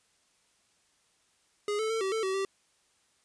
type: tone with pitch steps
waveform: square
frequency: 413.7 / 438.6 / 448.8 / 384.1 / 443.7 / 380.9 / 389 Hz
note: G#4 / A4 / A4 / G4 / A4 / G4 / G4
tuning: -7 / -6 / +34 / -35 / +14 / -50 / -13 cents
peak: -29 dBFS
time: 1.68-2.45 s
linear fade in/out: 2 ms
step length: 110 ms
effects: white hiss -69 dBFS RMS until 3.24 s + resampled to 22050 Hz